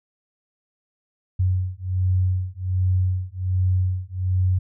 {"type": "beating tone pair", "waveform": "sine", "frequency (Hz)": [91.7, 93], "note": ["F#2", "F#2"], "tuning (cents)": [-15, 9], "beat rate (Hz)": 1.3, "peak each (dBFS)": -22, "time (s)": [1.39, 4.59], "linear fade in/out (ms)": 10, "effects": []}